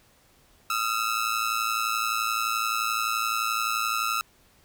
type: ring-modulated tone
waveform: sawtooth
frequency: 1311 Hz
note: E6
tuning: 10 cents flat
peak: -18 dBFS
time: 0.7-4.21 s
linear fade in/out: 0 ms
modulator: 55.8 Hz
effects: pink hiss -60 dBFS RMS until 4.64 s